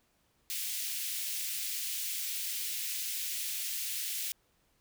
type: high-pass noise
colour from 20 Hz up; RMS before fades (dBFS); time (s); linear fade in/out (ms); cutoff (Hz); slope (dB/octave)
white; -36; 0.5-4.32; 0; 2200; 24
effects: pink hiss -72 dBFS RMS until 4.8 s